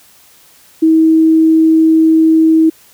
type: tone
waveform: sine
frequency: 320.5 Hz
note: E4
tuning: 49 cents flat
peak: -5 dBFS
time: 0.82-2.7 s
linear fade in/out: 10 ms
effects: white hiss -45 dBFS RMS until 2.93 s